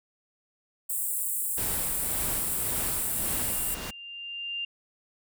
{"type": "high-pass noise", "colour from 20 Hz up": "pink", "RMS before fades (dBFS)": -30, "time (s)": [0.89, 3.75], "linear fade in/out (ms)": 10, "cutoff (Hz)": 7700, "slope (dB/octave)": 96}
{"type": "noise with tremolo", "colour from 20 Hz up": "pink", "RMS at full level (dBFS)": -35, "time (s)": [1.57, 3.91], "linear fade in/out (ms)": 10, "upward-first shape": "sine", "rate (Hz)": 1.8, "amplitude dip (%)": 45}
{"type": "tone with exponential growth", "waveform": "sine", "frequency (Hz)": 2794, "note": "F7", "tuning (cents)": 0, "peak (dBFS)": -29, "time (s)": [2.35, 4.65], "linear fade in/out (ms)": 5, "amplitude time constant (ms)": 500}
{"effects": []}